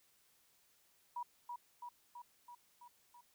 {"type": "tone with echo", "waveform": "sine", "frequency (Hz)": 965, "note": "B5", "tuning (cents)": -40, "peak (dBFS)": -39, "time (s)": [1.16, 1.23], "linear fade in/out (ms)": 5, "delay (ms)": 330, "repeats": 6, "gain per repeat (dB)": -3, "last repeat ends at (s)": 3.21, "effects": ["white hiss -72 dBFS RMS until 3.34 s"]}